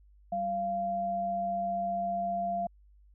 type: tone pair together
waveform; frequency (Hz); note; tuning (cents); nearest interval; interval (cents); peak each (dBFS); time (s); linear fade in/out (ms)
sine; 194.07 / 691; G3 / F5; -17 / -19; octave + minor seventh; 2198; -39 / -29; 0.32-2.67; 5
effects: added 50 Hz sine -56 dBFS peak until 3.14 s